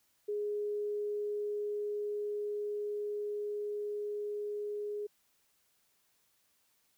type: tone with level ramp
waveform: sine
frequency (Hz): 415.3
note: G#4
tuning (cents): 0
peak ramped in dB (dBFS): -32 to -35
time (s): 0.28-5.07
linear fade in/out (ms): 10
effects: white hiss -73 dBFS RMS until 6.97 s